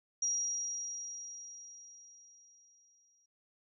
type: tone with exponential decay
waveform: sine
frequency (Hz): 5710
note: F8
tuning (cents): +37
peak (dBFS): -29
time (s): 0.22-3.26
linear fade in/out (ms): 5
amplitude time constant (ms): 660
effects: none